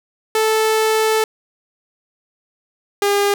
sawtooth tone pair in turn, 438.3 / 404.6 Hz, A4 / G#4, -7 / -45 cents, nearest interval minor second, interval 138 cents, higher first, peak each -10 dBFS, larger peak neither, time 0.35-1.24 / 3.02-3.34 s, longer first, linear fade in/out 2 ms, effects none

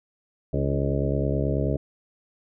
harmonic tone with a mistuned harmonic, 69.3 Hz, C#2, in tune, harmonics 1 / 2 / 3 / 4 / 5 / 6 / 7 / 8 / 9, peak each -28 / -26 / -33 / -31 / -35 / -31 / -35 / -33 / -33 dBFS, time 0.53-1.77 s, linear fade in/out 5 ms, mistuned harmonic 4, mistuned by +41 cents, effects none

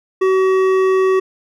sine tone with hard clipping, 378.3 Hz, F#4, 38 cents sharp, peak -13 dBFS, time 0.21-1.2 s, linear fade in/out 10 ms, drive 11 dB, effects none

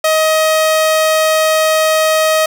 sawtooth tone, 630 Hz, D#5, 21 cents sharp, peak -6 dBFS, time 0.04-2.46 s, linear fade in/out 5 ms, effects none

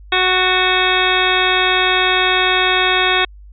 harmonic tone with a mistuned harmonic, 370 Hz, F#4, in tune, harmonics 1 / 2 / 3 / 4 / 5 / 6 / 7 / 9 / 10, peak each -21 / -21 / -21 / -21 / -21 / -21 / -21 / -21 / -21 dBFS, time 0.12-3.25 s, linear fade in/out 5 ms, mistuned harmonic 5, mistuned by -25 cents, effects added 50 Hz sine -36 dBFS peak until 3.52 s

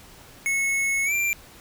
square tone with pitch glide, 2194 to 2365 Hz, C#7 to D7, -18 to +12 cents, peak -22 dBFS, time 0.46-1.33 s, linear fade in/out 0 ms, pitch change +130 cents, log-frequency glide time 1.05-1.13 s, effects pink hiss -48 dBFS RMS until 1.6 s

